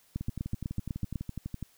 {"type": "two click trains", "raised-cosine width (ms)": 5, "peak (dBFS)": [-20, -23], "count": [9, 18], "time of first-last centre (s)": [[0.16, 1.158], [0.21, 1.627]], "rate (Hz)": [8.02, 12], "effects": ["white hiss -64 dBFS RMS until 1.77 s"]}